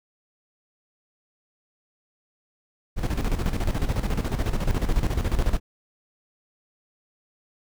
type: noise with tremolo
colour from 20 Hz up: brown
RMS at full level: -21 dBFS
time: 2.96-5.6 s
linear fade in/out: 50 ms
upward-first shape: square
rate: 14 Hz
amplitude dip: 65%
effects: none